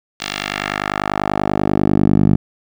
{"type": "tone with band-pass filter sweep", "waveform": "10% pulse", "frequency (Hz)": 50.2, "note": "G1", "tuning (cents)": 42, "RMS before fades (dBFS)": -17, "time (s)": [0.2, 2.36], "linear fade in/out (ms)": 5, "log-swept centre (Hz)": [3900, 170], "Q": 1.1, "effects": []}